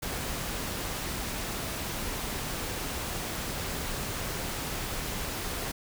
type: noise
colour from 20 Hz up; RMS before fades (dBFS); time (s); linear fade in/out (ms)
pink; -34; 0.02-5.72; 10
effects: none